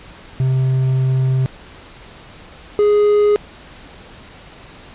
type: tone pair in turn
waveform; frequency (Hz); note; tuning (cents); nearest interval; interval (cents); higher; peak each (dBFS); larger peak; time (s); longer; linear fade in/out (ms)
triangle; 130.81 / 415.3; C3 / G#4; 0 / 0; octave + minor sixth; 2000; second; -11 / -8; second; 0.4-1.46 / 2.79-3.36; first; 0
effects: pink hiss -40 dBFS RMS until 4.94 s + resampled to 8000 Hz